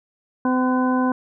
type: harmonic tone with a mistuned harmonic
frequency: 255.2 Hz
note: C4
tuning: 43 cents flat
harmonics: 1 / 2 / 3 / 4 / 6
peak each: -18 / -27 / -28 / -25 / -31 dBFS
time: 0.45-1.12 s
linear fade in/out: 2 ms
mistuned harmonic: 6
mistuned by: -34 cents
effects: none